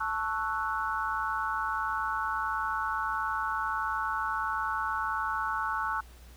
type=chord; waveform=sine; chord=F# minor seventh; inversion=first; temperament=equal; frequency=880 / 1108.7 / 1318.5 / 1480 Hz; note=A5 / C#6 / E6 / F#6; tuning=0 / 0 / 0 / 0 cents; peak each=-34 dBFS; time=0-6.01 s; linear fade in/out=10 ms; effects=added 60 Hz sine -49 dBFS peak until 6.36 s + pink hiss -57 dBFS RMS until 6.36 s